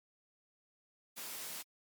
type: noise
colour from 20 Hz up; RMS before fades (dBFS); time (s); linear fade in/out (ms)
white; -44; 1.16-1.63; 20
effects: high-pass 150 Hz 12 dB/octave + MP3 96 kbps